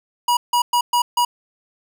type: tone bursts at uneven times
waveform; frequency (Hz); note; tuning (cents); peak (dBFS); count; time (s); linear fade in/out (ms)
square; 966; B5; -39; -15; 5; 0.28-0.37 / 0.53-0.62 / 0.73-0.81 / 0.93-1.02 / 1.17-1.25; 5
effects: none